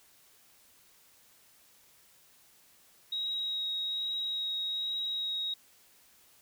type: tone with vibrato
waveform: sine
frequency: 3802 Hz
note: A#7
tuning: 33 cents sharp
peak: -31 dBFS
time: 3.12-5.54 s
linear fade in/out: 5 ms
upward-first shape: sine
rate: 1.2 Hz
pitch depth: 9 cents each way
effects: white hiss -62 dBFS RMS until 6.41 s